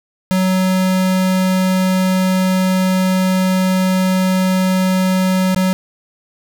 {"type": "tone with dropouts", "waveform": "square", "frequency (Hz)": 186.5, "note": "F#3", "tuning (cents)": 14, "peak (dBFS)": -13, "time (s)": [0.31, 5.73], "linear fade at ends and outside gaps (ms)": 0, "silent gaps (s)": [5.546, 5.562], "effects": []}